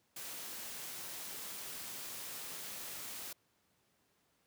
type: noise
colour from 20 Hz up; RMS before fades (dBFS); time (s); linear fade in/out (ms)
white; -45; 0.16-3.33; 5
effects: pink hiss -75 dBFS RMS until 4.46 s + high-pass 100 Hz 12 dB/octave